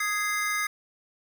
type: chord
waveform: square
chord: Ab major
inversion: second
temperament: equal with one note detuned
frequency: 1244.5 / 1661.2 / 2082 Hz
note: Eb6 / Ab6 / C7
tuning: 0 / 0 / -9 cents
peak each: -32 / -33 / -29 dBFS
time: 0-0.67 s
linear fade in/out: 5 ms
effects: none